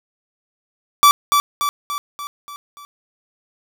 45% pulse tone with echo, 1158 Hz, D6, 25 cents flat, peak -7 dBFS, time 1.03-1.11 s, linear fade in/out 0 ms, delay 290 ms, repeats 6, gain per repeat -5 dB, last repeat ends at 2.85 s, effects none

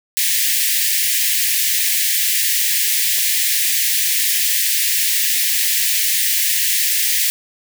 white high-pass noise, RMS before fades -17 dBFS, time 0.17-7.3 s, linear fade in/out 0 ms, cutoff 1700 Hz, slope 96 dB/octave, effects none

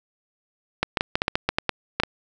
clicks, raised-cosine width 0.3 ms, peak -4 dBFS, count 12, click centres 0.83 / 0.972 / 1.009 / 1.155 / 1.219 / 1.281 / 1.355 / 1.49 / 1.585 / 1.693 / 2 / 2.035 s, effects none

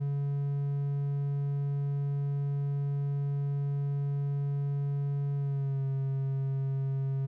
triangle tone with pitch glide, 141.3 to 135.62 Hz, C#3 to C#3, +34 to -38 cents, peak -26 dBFS, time 0-7.27 s, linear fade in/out 20 ms, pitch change -72 cents, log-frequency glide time 5.35-5.85 s, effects none

